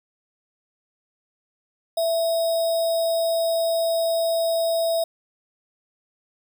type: tone with sample-and-hold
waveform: sine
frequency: 662 Hz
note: E5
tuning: 7 cents sharp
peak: -19 dBFS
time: 1.97-5.04 s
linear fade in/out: 5 ms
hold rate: 4410 Hz
effects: none